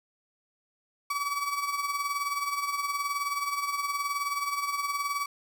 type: tone with tremolo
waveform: 35% pulse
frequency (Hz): 1142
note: D6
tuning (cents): -49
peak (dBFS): -24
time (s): 1.1-5.26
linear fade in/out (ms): 5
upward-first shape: triangle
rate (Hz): 19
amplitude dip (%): 65
effects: 10-bit